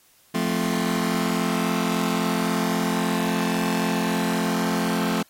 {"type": "chord", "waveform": "sawtooth", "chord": "F major", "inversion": "none", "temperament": "just", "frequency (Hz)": [174.61, 218.3, 261.9], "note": ["F3", "A3", "C4"], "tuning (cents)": [0, -13, 2], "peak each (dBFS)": [-22, -21, -23], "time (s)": [0.34, 5.23], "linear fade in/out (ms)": 10, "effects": ["white hiss -58 dBFS RMS until 5.29 s", "AAC 48 kbps"]}